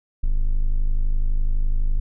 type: tone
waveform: triangle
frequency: 25.96 Hz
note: G#0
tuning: in tune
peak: -14 dBFS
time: 0.23-2 s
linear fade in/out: 10 ms
effects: none